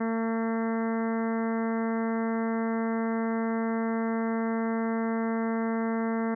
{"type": "harmonic tone", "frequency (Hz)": 226.3, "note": "A3", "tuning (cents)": 49, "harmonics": [1, 2, 3, 4, 5, 6, 7, 8, 9], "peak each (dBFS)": [-27, -33, -37, -39, -41, -43, -44, -45, -46], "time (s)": [0, 6.35], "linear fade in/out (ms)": 10, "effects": []}